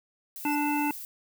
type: noise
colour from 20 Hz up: violet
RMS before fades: -40 dBFS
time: 0.36-1.05 s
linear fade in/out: 0 ms
type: tone with exponential growth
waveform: sawtooth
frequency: 2637 Hz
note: E7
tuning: in tune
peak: -30 dBFS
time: 0.39-0.55 s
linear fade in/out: 2 ms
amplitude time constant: 33 ms
type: harmonic tone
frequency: 293.7 Hz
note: D4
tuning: in tune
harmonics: 1 / 3 / 5 / 7 / 9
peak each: -27 / -29 / -40 / -41 / -34 dBFS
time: 0.45-0.91 s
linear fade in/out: 2 ms
effects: none